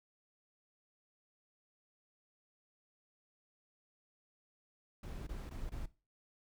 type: noise with dropouts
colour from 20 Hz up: brown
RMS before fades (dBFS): -43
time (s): 5.03-5.86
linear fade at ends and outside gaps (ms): 5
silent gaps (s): 5.269-5.29 / 5.495-5.509 / 5.695-5.718
effects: noise-tail reverb RT60 0.3 s tail -18 dB re dry